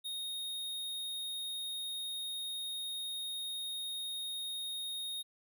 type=tone; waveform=square; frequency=3718 Hz; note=A#7; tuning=5 cents flat; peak=-38 dBFS; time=0.04-5.23 s; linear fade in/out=20 ms; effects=none